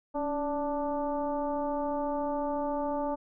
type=tone with frequency modulation; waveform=sine; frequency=581 Hz; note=D5; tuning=19 cents flat; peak=-28 dBFS; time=0.14-3.16 s; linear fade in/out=20 ms; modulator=299 Hz; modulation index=1.3; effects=none